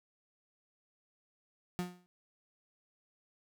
35% pulse tone with exponential decay, 178.8 Hz, F3, 41 cents sharp, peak -29 dBFS, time 1.79-2.06 s, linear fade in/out 0 ms, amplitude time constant 57 ms, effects none

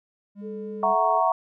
triangle tone with vibrato, 201.6 Hz, G3, 49 cents sharp, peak -33 dBFS, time 0.35-0.96 s, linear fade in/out 50 ms, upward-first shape sine, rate 3.4 Hz, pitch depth 9 cents each way
sine tone, 434.5 Hz, A4, 22 cents flat, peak -33 dBFS, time 0.41-1.22 s, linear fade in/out 50 ms
sine chord, F# dominant seventh, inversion third, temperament equal, 659.3 / 740 / 932.3 / 1108.7 Hz, E5 / F#5 / A#5 / C#6, 0 / 0 / 0 / 0 cents, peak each -24 dBFS, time 0.83-1.32 s, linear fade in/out 2 ms
effects none

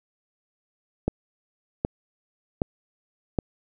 click train, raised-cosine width 2 ms, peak -9 dBFS, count 4, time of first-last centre 1.08-3.388 s, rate 1.3 Hz, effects none

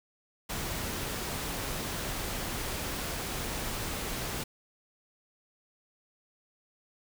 pink noise, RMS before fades -35 dBFS, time 0.49-4.44 s, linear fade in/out 10 ms, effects none

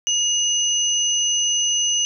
sine tone pair together, 2878 / 6098 Hz, F#7 / G8, -49 / -49 cents, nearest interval octave + minor second, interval 1300 cents, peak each -20 dBFS, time 0.07-2.05 s, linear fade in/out 0 ms, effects none

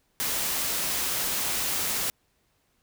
white noise, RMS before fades -28 dBFS, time 0.2-2.1 s, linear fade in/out 0 ms, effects pink hiss -70 dBFS RMS until 2.82 s

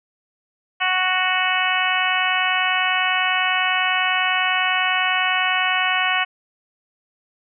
harmonic tone, 370 Hz, F#4, in tune, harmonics 2 / 3 / 4 / 5 / 6 / 7 / 8, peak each -25 / -25 / -25 / -25 / -25 / -25 / -25 dBFS, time 0.8-6.25 s, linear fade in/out 20 ms, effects none

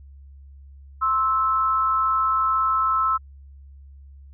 sine tone pair together, 1054 / 1311.9 Hz, C6 / E6, +12 / -9 cents, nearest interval major third, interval 379 cents, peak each -24 / -19 dBFS, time 1.01-3.18 s, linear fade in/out 20 ms, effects added 69 Hz sine -42 dBFS peak until 4.33 s

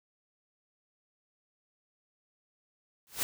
white noise with exponential growth, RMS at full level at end -27 dBFS, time 3.07-3.23 s, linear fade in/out 0 ms, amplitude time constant 34 ms, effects none

